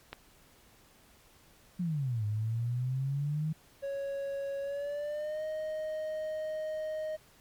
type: click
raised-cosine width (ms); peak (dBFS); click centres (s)
0.3; -23; 0.13
type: exponential two-way sweep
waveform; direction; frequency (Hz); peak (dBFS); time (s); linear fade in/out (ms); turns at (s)
sine; down then up; 184.7 to 103.83 to 158.8; -29; 1.79-3.53; 10; 2.25
type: tone with pitch glide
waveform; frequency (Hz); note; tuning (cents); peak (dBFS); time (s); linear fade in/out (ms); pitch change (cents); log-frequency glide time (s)
triangle; 554.4 to 622.3; C#5 to D#5; 0 to 0; -31; 3.82-7.17; 20; +200; 4.61-5.44
effects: pink hiss -61 dBFS RMS until 7.4 s + MP3 96 kbps